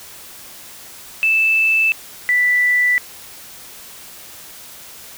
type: tone pair in turn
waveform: sine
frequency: 2637 / 1975.5 Hz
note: E7 / B6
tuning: 0 / 0 cents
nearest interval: perfect fourth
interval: 500 cents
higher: first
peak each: -12 dBFS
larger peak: neither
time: 1.23-1.92 / 2.29-2.98 s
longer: neither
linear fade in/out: 0 ms
effects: white hiss -38 dBFS RMS until 5.17 s